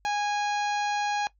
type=harmonic tone; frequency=825 Hz; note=G#5; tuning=12 cents flat; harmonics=1 / 2 / 3 / 4 / 5 / 6 / 7 / 8; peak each=-26 / -34 / -36 / -42 / -40 / -47 / -45 / -46 dBFS; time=0.05-1.27 s; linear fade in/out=0 ms; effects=noise-tail reverb RT60 0.1 s tail -18 dB re dry + added 50 Hz sine -62 dBFS peak until 1.39 s